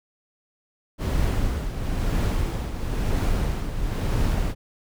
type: noise with tremolo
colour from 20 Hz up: brown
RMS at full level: -21 dBFS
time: 0.98-4.55 s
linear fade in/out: 50 ms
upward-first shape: triangle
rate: 1 Hz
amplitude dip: 65%
effects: none